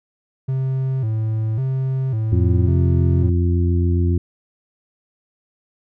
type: tone with vibrato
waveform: triangle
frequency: 120.5 Hz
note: B2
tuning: 42 cents flat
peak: -16 dBFS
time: 0.48-3.3 s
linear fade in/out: 10 ms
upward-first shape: square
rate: 0.91 Hz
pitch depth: 160 cents each way
type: harmonic tone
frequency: 87.31 Hz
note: F2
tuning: in tune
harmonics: 1 / 2 / 3 / 4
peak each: -15 / -25 / -26 / -26 dBFS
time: 2.32-4.18 s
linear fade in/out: 5 ms
effects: none